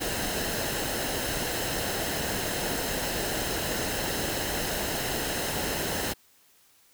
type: noise with comb filter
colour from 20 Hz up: pink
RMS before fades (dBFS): -30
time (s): 0-6.14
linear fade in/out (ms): 20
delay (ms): 0.86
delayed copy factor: -0.5
effects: white hiss -61 dBFS RMS until 6.93 s